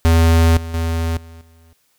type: tone with level steps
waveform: square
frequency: 82.41 Hz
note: E2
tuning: in tune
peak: -10 / -26 / -18 / -37 / -47 dBFS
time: 0.05-1.73 s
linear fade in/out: 0 ms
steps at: 0.57 / 0.74 / 1.17 / 1.41 s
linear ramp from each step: 2 ms
effects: white hiss -62 dBFS RMS until 1.98 s